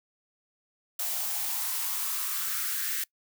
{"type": "noise with high-pass filter sweep", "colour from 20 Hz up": "blue", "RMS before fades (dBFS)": -31, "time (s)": [0.99, 3.04], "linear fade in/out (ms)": 5, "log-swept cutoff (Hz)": [640, 1700], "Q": 3.8, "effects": ["noise-tail reverb RT60 0.1 s tail -23 dB re dry"]}